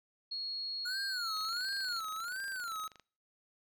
sine tone, 4312 Hz, C#8, 49 cents flat, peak -36 dBFS, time 0.31-2 s, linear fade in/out 10 ms
square tone with vibrato, 1423 Hz, F6, 32 cents sharp, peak -38 dBFS, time 0.85-2.88 s, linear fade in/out 10 ms, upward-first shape sine, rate 1.4 Hz, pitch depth 200 cents each way
click train, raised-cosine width 0.2 ms, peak -36 dBFS, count 42, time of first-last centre 1.37-2.997 s, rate 25.2 Hz
effects noise-tail reverb RT60 0.5 s tail -25 dB re dry

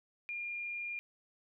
sine tone, 2409 Hz, D7, 43 cents sharp, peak -37 dBFS, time 0.29-0.99 s, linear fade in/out 0 ms, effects none

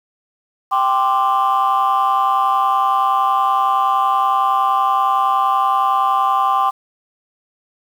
sine chord, G suspended fourth, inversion none, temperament just, 784 / 1045.3 / 1176 Hz, G5 / C6 / D6, 0 / -2 / +2 cents, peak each -16 dBFS, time 0.71-6.71 s, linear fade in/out 20 ms, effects tanh soft clip ceiling -8 dBFS + 7-bit

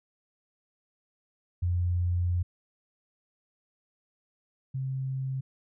sine tone pair in turn, 88.2 / 132.69 Hz, F2 / C3, +18 / +25 cents, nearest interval perfect fifth, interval 707 cents, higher second, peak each -24 / -29 dBFS, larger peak first, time 1.62-2.43 / 4.74-5.41 s, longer first, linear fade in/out 10 ms, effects none

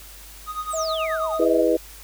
triangle tone with tremolo, 1244.5 Hz, D#6, in tune, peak -22 dBFS, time 0.46-1.46 s, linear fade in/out 50 ms, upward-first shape sine, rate 9.3 Hz, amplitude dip 80%
sine exponential sweep, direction down, 9370 to 711 Hz, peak -29 dBFS, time 0.69-1.36 s, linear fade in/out 50 ms
sine tone with vibrato, 641 Hz, E5, 49 cents flat, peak -24 dBFS, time 0.73-1.62 s, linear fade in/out 10 ms, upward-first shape sine, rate 10 Hz, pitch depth 12 cents each way
sine chord, E major seventh, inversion none, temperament just, 329.6 / 412 / 494.4 / 618.1 Hz, E4 / G#4 / B4 / D#5, 0 / -14 / +2 / -12 cents, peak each -21 / -24 / -20 / -23 dBFS, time 1.39-1.77 s, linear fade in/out 10 ms
effects added 50 Hz sine -44 dBFS peak until 2.03 s + white hiss -44 dBFS RMS until 2.03 s

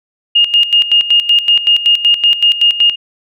sine tone with tremolo, 2840 Hz, F7, 28 cents sharp, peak -5 dBFS, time 0.35-2.96 s, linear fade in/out 10 ms, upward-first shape square, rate 5.3 Hz, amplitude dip 75%, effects none

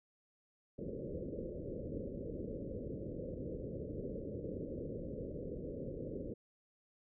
white low-pass noise, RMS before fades -43 dBFS, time 0.78-6.34 s, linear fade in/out 10 ms, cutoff 560 Hz, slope 96 dB/octave, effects none

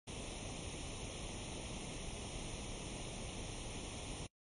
pink noise with comb filter, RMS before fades -45 dBFS, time 0.07-4.27 s, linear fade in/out 10 ms, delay 0.32 ms, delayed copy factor +0.8, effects noise-tail reverb RT60 0.1 s tail -26 dB re dry + MP3 48 kbps

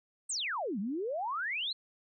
sine exponential two-way sweep, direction down then up, 8870 to 185.1 to 4268 Hz, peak -32 dBFS, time 0.29-1.73 s, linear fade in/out 10 ms, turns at 0.79 s, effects none

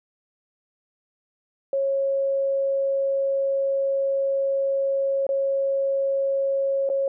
sine tone with dropouts, 547 Hz, C#5, 23 cents flat, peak -20 dBFS, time 1.73-7.08 s, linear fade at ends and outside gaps 2 ms, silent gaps 5.267-5.29 / 6.891-6.899 s, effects none

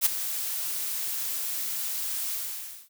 blue noise with ADSR envelope, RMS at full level -19 dBFS, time 0.01-2.89 s, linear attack 49 ms, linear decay 10 ms, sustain -12 dB, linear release 580 ms, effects none

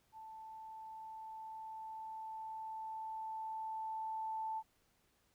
sine tone with level ramp, 881 Hz, A5, 2 cents sharp, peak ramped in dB -49 to -37 dBFS, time 0.12-4.63 s, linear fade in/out 50 ms, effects pink hiss -75 dBFS RMS until 5.34 s

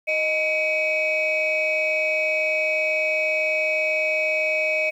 sine tone cluster, 622 / 2267 / 2539 Hz, D#5 / C#7 / D#7, -1 / +38 / +34 cents, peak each -23 dBFS, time 0.07-4.91 s, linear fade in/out 20 ms, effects tanh soft clip ceiling -14 dBFS + 9-bit

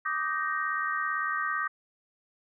sine chord, Eb major seventh, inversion third, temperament just, 1166.7 / 1244.5 / 1555.6 / 1866.8 Hz, D6 / Eb6 / G6 / Bb6, -12 / 0 / -14 / +2 cents, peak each -33 dBFS, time 0.05-1.68 s, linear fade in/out 10 ms, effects none

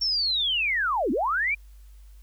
sine linear two-way sweep, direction down then up, 5530 to 220 to 2427 Hz, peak -22 dBFS, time 0.01-1.55 s, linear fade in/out 10 ms, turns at 1.11 s, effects added 50 Hz sine -45 dBFS peak until 2.22 s + white hiss -64 dBFS RMS until 2.22 s

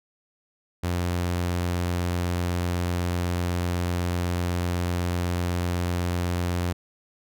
sawtooth tone, 88 Hz, F2, 14 cents sharp, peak -20 dBFS, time 0.83-6.73 s, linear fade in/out 10 ms, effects none

